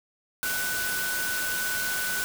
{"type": "tone in noise", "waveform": "sine", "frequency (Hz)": 1493, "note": "F#6", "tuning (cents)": 15, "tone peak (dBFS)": -29, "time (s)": [0.43, 2.24], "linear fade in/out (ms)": 0, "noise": "white", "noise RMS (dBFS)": -31, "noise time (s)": [0.43, 2.24], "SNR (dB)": -1, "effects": []}